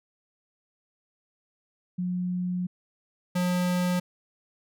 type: tone pair in turn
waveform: sine / square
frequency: 180 / 179.28 Hz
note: F#3 / F3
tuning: -47 / +46 cents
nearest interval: unison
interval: 7 cents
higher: first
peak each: -26 / -24 dBFS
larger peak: second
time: 1.98-2.67 / 3.35-4 s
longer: first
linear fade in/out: 10 ms
effects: none